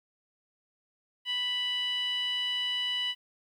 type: tone with band-pass filter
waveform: 15% pulse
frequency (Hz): 987.8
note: B5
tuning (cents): 0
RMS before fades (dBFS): -31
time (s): 1.25-3.15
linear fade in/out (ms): 50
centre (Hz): 2800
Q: 5.4
effects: 11-bit